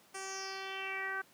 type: tone with low-pass filter sweep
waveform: 10% pulse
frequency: 385.4 Hz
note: G4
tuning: 29 cents flat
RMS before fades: -40 dBFS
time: 0.14-1.22 s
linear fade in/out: 10 ms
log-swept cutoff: 8600 to 1500 Hz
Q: 4.8
effects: pink hiss -63 dBFS RMS until 1.33 s + high-pass 200 Hz 12 dB/octave